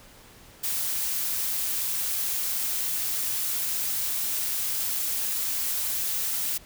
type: noise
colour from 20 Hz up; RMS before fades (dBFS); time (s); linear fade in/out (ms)
blue; -28; 0.63-6.58; 10
effects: pink hiss -51 dBFS RMS until 6.65 s